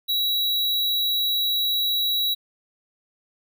square tone, 3889 Hz, B7, 27 cents flat, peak -21 dBFS, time 0.08-2.35 s, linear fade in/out 20 ms, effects none

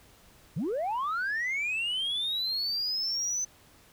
sine linear sweep, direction up, 123.5 to 6130 Hz, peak -26 dBFS, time 0.56-3.45 s, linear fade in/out 10 ms, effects tanh soft clip ceiling -26 dBFS + pink hiss -58 dBFS RMS until 3.92 s

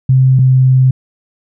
sine tone pair in turn, 130.81 / 129.98 Hz, C3 / C3, 0 / -11 cents, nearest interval unison, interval 11 cents, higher first, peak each -5 dBFS, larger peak neither, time 0.09-0.39 / 0.39-0.91 s, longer second, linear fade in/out 5 ms, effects none

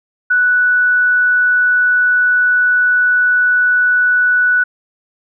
sine tone, 1480 Hz, F#6, in tune, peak -9 dBFS, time 0.3-4.64 s, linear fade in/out 10 ms, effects none

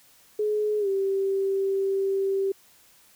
sine tone with pitch glide, 422.4 to 389.6 Hz, G#4 to G4, +29 to -11 cents, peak -22 dBFS, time 0.39-2.52 s, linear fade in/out 5 ms, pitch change -140 cents, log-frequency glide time 0.79-0.88 s, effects white hiss -57 dBFS RMS until 3.15 s

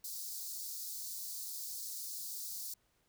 white high-pass noise, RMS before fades -43 dBFS, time 0.04-2.74 s, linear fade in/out 5 ms, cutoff 4200 Hz, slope 48 dB/octave, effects pink hiss -75 dBFS RMS until 3.08 s

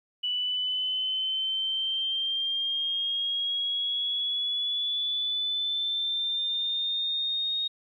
sine linear sweep, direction up, 2960 to 3729 Hz, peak -26 dBFS, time 0.23-7.68 s, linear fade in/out 10 ms, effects 11-bit

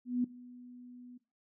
sine tone with ADSR envelope, 246.6 Hz, B3, 2 cents flat, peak -26 dBFS, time 0.05-1.18 s, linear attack 190 ms, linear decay 5 ms, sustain -22 dB, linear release 11 ms, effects noise-tail reverb RT60 0.3 s tail -18 dB re dry

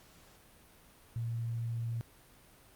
sine tone, 116.2 Hz, A#2, 5 cents flat, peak -33 dBFS, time 1.16-2.01 s, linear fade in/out 0 ms, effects pink hiss -60 dBFS RMS until 2.75 s + Opus 48 kbps

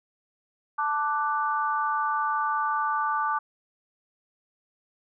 sine chord, D major, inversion second, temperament equal with one note detuned, 880 / 1174.7 / 1488.6 Hz, A5 / D6 / F#6, 0 / 0 / +10 cents, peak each -28 / -26 / -32 dBFS, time 0.78-3.39 s, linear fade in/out 10 ms, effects none

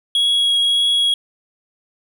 triangle tone with vibrato, 3320 Hz, G#7, 1 cent flat, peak -12 dBFS, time 0.15-1.14 s, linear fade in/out 2 ms, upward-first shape triangle, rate 1.7 Hz, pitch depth 10 cents each way, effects none

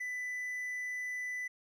triangle tone, 1993 Hz, B6, 15 cents sharp, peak -34 dBFS, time 0-1.48 s, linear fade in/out 10 ms, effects none

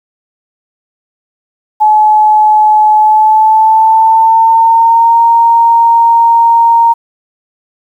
sine tone with pitch glide, 855 to 927 Hz, A5 to A#5, -50 to -10 cents, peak -3 dBFS, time 1.8-6.94 s, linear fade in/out 20 ms, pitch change +140 cents, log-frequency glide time 2.95-5.19 s, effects 7-bit

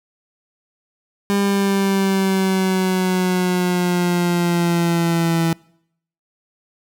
30% pulse exponential sweep, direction down, 200.8 to 164.81 Hz, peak -13 dBFS, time 1.3-5.53 s, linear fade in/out 0 ms, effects noise-tail reverb RT60 0.7 s tail -25 dB re dry

